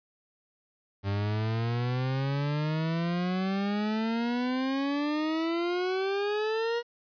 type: exponential sweep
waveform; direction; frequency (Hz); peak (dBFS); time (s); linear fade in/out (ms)
40% pulse; up; 98 to 478.3; -26; 1.03-6.83; 50
effects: resampled to 11025 Hz + 10-bit